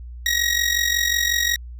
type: tone with amplitude modulation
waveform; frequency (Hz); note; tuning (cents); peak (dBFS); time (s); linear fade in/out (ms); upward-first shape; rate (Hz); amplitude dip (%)
20% pulse; 1896; A#6; +29; -10; 0.26-1.56; 2; sine; 45.5; 70
effects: added 60 Hz sine -33 dBFS peak until 1.79 s